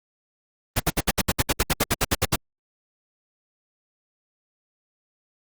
pink noise bursts, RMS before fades -20 dBFS, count 16, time 0.76-2.36 s, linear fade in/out 10 ms, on 40 ms, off 64 ms, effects Opus 24 kbps

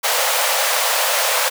pink high-pass noise, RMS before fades -18 dBFS, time 0.03-1.5 s, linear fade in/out 20 ms, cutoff 490 Hz, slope 96 dB/octave, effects none

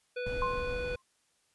harmonic tone, 493.9 Hz, B4, in tune, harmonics 1 / 3 / 5 / 7 / 9, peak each -34 / -42 / -42 / -52 / -54 dBFS, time 0.16-0.96 s, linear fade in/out 10 ms
brown noise, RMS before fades -39 dBFS, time 0.26-0.96 s, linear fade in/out 5 ms
sine tone with exponential decay, 1054 Hz, C6, 12 cents sharp, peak -27 dBFS, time 0.42-1.02 s, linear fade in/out 1 ms, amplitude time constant 130 ms
effects white hiss -72 dBFS RMS until 1.54 s + resampled to 24000 Hz

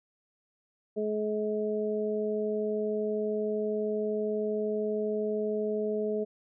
harmonic tone, 212.7 Hz, G#3, 42 cents sharp, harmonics 1 / 2 / 3, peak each -34 / -29 / -36 dBFS, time 0.96-6.25 s, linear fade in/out 20 ms, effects none

